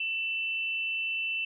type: tone pair together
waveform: sine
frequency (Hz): 2675 / 2991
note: E7 / F#7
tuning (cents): +25 / +18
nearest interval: major second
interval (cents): 193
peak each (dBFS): -29 / -38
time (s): 0-1.45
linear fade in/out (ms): 5
effects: none